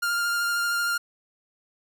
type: tone with vibrato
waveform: 45% pulse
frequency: 1402 Hz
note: F6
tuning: 6 cents sharp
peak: -23 dBFS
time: 0.02-0.98 s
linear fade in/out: 10 ms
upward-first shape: sine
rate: 13 Hz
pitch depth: 14 cents each way
effects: none